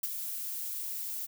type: noise with ADSR envelope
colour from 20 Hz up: violet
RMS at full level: -30 dBFS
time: 0.03-1.27 s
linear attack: 7 ms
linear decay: 28 ms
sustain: -7 dB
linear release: 25 ms
effects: none